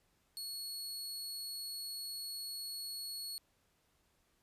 sawtooth tone, 4358 Hz, C#8, 30 cents flat, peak -38 dBFS, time 0.37-3.38 s, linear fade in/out 0 ms, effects pink hiss -75 dBFS RMS until 4.42 s + resampled to 32000 Hz

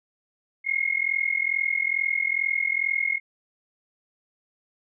sine tone with amplitude modulation, 2154 Hz, C7, 50 cents sharp, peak -18 dBFS, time 0.64-3.2 s, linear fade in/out 50 ms, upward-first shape sine, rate 42.3 Hz, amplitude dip 90%, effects none

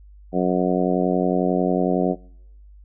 harmonic tone, 91 Hz, F#2, 28 cents flat, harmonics 2 / 3 / 4 / 5 / 6 / 7 / 8, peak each -22 / -24 / -25 / -26 / -27 / -27 / -28 dBFS, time 0.32-2.16 s, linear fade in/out 50 ms, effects noise-tail reverb RT60 0.8 s tail -24 dB re dry + added 50 Hz sine -43 dBFS peak until 2.84 s

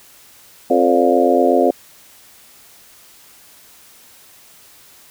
harmonic tone with a mistuned harmonic, 87.9 Hz, F2, 12 cents sharp, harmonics 3 / 4 / 5 / 6 / 7 / 8, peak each -18 / -18 / -18 / -18 / -18 / -18 dBFS, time 0.7-1.71 s, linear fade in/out 5 ms, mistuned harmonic 7, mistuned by -63 cents, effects white hiss -46 dBFS RMS until 5.1 s

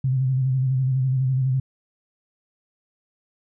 sine tone with vibrato, 130.81 Hz, C3, in tune, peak -18 dBFS, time 0.04-1.6 s, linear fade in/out 5 ms, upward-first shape square, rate 12 Hz, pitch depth 39 cents each way, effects none

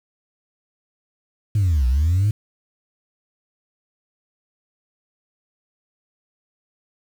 sine linear two-way sweep, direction down then up, 109.1 to 59.3 to 109.1 Hz, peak -13 dBFS, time 1.55-2.31 s, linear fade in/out 5 ms, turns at 1.87 s, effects tanh soft clip ceiling -13 dBFS + 7-bit

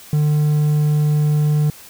triangle tone, 150 Hz, D3, 37 cents sharp, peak -11 dBFS, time 0.13-1.7 s, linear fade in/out 2 ms, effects white hiss -41 dBFS RMS until 1.89 s

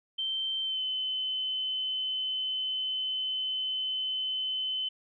sine tone with pitch glide, 3116 to 3045 Hz, G7 to F#7, -11 to +49 cents, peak -29 dBFS, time 0.18-4.89 s, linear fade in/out 10 ms, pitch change -40 cents, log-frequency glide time 0.62-0.82 s, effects none

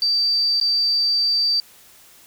sine tone with dropouts, 4651 Hz, D8, 18 cents flat, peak -16 dBFS, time 0.02-1.6 s, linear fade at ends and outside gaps 1 ms, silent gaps 0.6-0.612 s, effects white hiss -49 dBFS RMS until 2.26 s

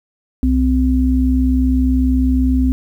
sine tone pair together, 64 / 257.9 Hz, C2 / C4, -38 / -25 cents, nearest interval 2 octaves, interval 2413 cents, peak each -14 dBFS, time 0.43-2.72 s, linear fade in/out 0 ms, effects 8-bit

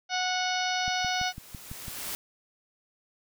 harmonic tone, 735 Hz, F#5, 12 cents flat, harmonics 1 / 2 / 3 / 4 / 5 / 6 / 7 / 8, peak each -30 / -33 / -35 / -36 / -37 / -38 / -38 / -39 dBFS, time 0.09-1.33 s, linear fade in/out 50 ms
white noise with exponential growth, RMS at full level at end -34 dBFS, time 0.44-2.15 s, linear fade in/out 0 ms, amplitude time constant 370 ms
click train, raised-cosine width 5 ms, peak -27 dBFS, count 7, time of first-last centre 0.88-1.882 s, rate 5.99 Hz
effects none

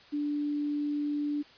sine tone with quantisation, 293 Hz, D4, 4 cents flat, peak -28 dBFS, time 0.12-1.43 s, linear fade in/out 20 ms, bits 9, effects white hiss -55 dBFS RMS until 1.57 s + resampled to 11025 Hz

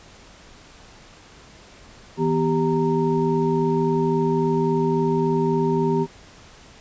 sine tone cluster, 161.7 / 245.3 / 392.8 / 926 Hz, E3 / B3 / G4 / A#5, -33 / -12 / +4 / -12 cents, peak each -23 / -24 / -21 / -27 dBFS, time 2.17-6.07 s, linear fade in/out 50 ms, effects pink hiss -47 dBFS RMS until 6.8 s + resampled to 16000 Hz

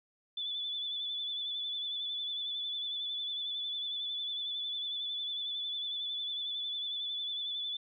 sine tone with vibrato, 3475 Hz, A7, 22 cents flat, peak -34 dBFS, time 0.37-7.77 s, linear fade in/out 5 ms, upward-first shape sine, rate 11 Hz, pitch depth 35 cents each way, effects none

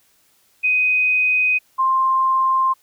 sine tone pair in turn, 2504 / 1052.8 Hz, D#7 / C6, +10 / +10 cents, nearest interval octave + minor third, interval 1500 cents, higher first, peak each -14 dBFS, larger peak neither, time 0.63-1.59 / 1.78-2.74 s, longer neither, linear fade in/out 20 ms, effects white hiss -59 dBFS RMS until 2.82 s

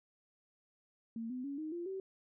sine tone with pitch steps, 227.8 / 252.8 / 280.5 / 311.2 / 345.3 / 383.1 Hz, A#3 / B3 / C#4 / D#4 / F4 / G4, -40 / +41 / +21 / 0 / -20 / -40 cents, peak -38 dBFS, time 1.16-2 s, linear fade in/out 2 ms, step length 140 ms, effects none

